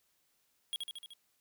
square tone with echo, 3304 Hz, G#7, 10 cents flat, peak -34 dBFS, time 0.73-0.76 s, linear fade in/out 0 ms, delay 75 ms, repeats 5, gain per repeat -3 dB, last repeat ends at 1.135 s, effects white hiss -75 dBFS RMS until 1.4 s

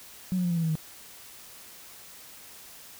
sine tone with pitch steps, 185 / 180.05 / 175.22 / 170.53 / 165.96 / 161.52 / 157.19 Hz, F#3 / F#3 / F3 / F3 / E3 / E3 / D#3, 0 / -47 / +6 / -41 / +12 / -35 / +18 cents, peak -23 dBFS, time 0.32-0.754 s, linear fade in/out 0 ms, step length 62 ms, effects tanh soft clip ceiling -19 dBFS + white hiss -48 dBFS RMS until 2.99 s

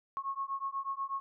sine beating tone pair, 1089 / 1097.2 Hz, C#6 / C#6, -31 / -18 cents, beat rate 8.2 Hz, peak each -37 / -37 dBFS, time 0.17-1.2 s, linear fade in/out 0 ms, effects none

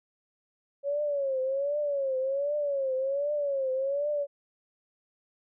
sine tone with vibrato, 555 Hz, C#5, 2 cents sharp, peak -26 dBFS, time 0.83-4.27 s, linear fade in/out 50 ms, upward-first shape triangle, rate 1.3 Hz, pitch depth 130 cents each way, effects none

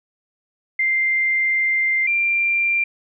sine tone pair in turn, 2093 / 2374 Hz, C7 / D7, 0 / +18 cents, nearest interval major second, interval 218 cents, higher second, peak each -16 dBFS, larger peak neither, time 0.79-2.07 / 2.07-2.84 s, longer first, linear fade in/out 5 ms, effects none

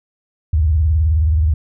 sine tone with vibrato, 77.7 Hz, D#2, 2 cents flat, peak -11 dBFS, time 0.53-1.54 s, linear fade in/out 5 ms, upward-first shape sine, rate 19 Hz, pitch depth 200 cents each way, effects none

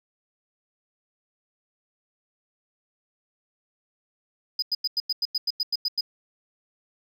sine tone bursts, 4978 Hz, D#8, in tune, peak -19 dBFS, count 12, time 4.59-6.009 s, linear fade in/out 5 ms, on 33 ms, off 93 ms, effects tanh soft clip ceiling -21 dBFS

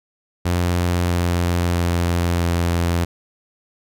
sawtooth tone with pitch steps, 87.9 / 87.19 / 86.49 / 85.79 Hz, F2 / F2 / F2 / F2, +12 / -2 / -16 / -30 cents, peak -13 dBFS, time 0.45-3.05 s, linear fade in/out 10 ms, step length 650 ms, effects none

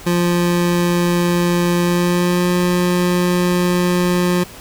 25% pulse tone with pitch glide, 174.61 to 178.07 Hz, F3 to F3, 0 to +34 cents, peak -10 dBFS, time 0.06-4.44 s, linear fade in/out 10 ms, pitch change +34 cents, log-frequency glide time 1.82-2.49 s, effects added 44 Hz sine -42 dBFS peak until 4.6 s + pink hiss -37 dBFS RMS until 4.6 s

